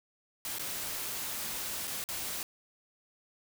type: noise with dropouts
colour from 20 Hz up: white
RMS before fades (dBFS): -37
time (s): 0.45-2.43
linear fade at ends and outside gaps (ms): 1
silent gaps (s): 0.585-0.594 / 1.873-1.877 / 2.04-2.088
effects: none